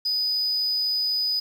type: tone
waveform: sine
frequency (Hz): 4978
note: D#8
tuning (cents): 0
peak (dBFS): -19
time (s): 0.05-1.4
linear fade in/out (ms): 10
effects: tanh soft clip ceiling -21 dBFS + 8-bit